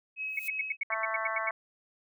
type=tone with tremolo; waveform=sine; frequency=2558 Hz; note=D#7; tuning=47 cents sharp; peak=-32 dBFS; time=0.16-0.77 s; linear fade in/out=50 ms; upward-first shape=sine; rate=3 Hz; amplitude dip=45%
type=noise with exponential growth; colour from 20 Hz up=violet; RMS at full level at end=-39 dBFS; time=0.23-0.48 s; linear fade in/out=1 ms; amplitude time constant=53 ms
type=tone bursts; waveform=sine; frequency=2217 Hz; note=C#7; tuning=in tune; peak=-27 dBFS; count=11; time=0.37-1.493 s; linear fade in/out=5 ms; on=23 ms; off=87 ms
type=harmonic tone; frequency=221.2 Hz; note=A3; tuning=9 cents sharp; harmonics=3 / 4 / 5 / 6 / 7 / 8 / 9; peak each=-37 / -41 / -35 / -41 / -38 / -40 / -41 dBFS; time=0.9-1.51 s; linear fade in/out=2 ms
effects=none